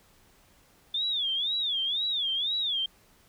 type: tone with vibrato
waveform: sine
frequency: 3500 Hz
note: A7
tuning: 10 cents flat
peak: -26 dBFS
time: 0.94-2.86 s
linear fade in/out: 5 ms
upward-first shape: sine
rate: 2 Hz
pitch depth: 190 cents each way
effects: pink hiss -61 dBFS RMS until 3.28 s